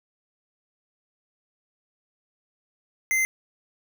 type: tone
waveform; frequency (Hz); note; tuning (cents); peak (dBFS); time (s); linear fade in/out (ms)
square; 2075; C7; -15; -21; 3.11-3.25; 0
effects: none